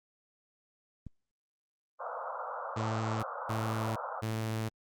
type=click; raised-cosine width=5 ms; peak=-30 dBFS; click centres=1.067 s
type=band-pass noise; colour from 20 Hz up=white; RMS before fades=-39 dBFS; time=1.99-4.22 s; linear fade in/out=20 ms; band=490 to 1400 Hz; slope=96 dB/octave
type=tone bursts; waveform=sawtooth; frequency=110.7 Hz; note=A2; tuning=11 cents sharp; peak=-28 dBFS; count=3; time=2.76-4.69 s; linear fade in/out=10 ms; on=470 ms; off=260 ms
effects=Opus 24 kbps